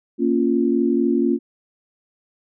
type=chord; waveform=sine; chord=Bb minor; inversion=none; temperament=equal; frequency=233.1 / 277.2 / 349.2 Hz; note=Bb3 / Db4 / F4; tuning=0 / 0 / 0 cents; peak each=-20 dBFS; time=0.18-1.39 s; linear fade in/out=50 ms; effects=none